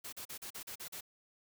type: noise bursts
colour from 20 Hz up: white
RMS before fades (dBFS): -45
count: 8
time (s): 0.04-1.009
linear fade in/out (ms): 10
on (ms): 87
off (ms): 39
effects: none